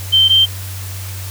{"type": "tone pair in turn", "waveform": "sine", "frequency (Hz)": [3116, 3136], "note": ["G7", "G7"], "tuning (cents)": [-11, 0], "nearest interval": "unison", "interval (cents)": 11, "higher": "second", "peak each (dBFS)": -7, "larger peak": "neither", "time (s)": [[0.12, 0.29], [0.29, 0.46]], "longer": "neither", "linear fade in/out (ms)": 20, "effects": ["added 95 Hz sine -25 dBFS peak until 1.3 s", "white hiss -32 dBFS RMS until 1.3 s"]}